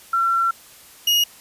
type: tone pair in turn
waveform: sine / 35% pulse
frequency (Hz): 1357 / 2875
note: E6 / F7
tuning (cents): +50 / +50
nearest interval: octave + minor second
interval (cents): 1300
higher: second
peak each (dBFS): -16 / -13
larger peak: second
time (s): 0.13-0.51 / 1.07-1.24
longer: first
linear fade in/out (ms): 5
effects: white hiss -46 dBFS RMS until 1.4 s + resampled to 32000 Hz